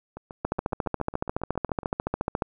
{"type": "two click trains", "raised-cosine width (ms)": 1, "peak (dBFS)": [-11, -24], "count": [29, 13], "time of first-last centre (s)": [[0.45, 2.422], [0.17, 1.832]], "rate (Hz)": [14.2, 7.22], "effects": []}